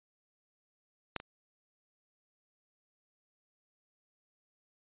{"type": "clicks", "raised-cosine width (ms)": 0.3, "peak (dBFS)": [-17, -28], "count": 2, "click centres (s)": [1.163, 1.201], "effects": ["resampled to 8000 Hz"]}